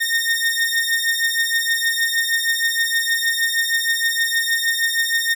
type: beating tone pair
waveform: sawtooth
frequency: 1834 / 1840.4 Hz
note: A#6 / A#6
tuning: -29 / -23 cents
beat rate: 6.4 Hz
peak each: -17 dBFS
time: 0-5.35 s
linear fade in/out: 20 ms
effects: none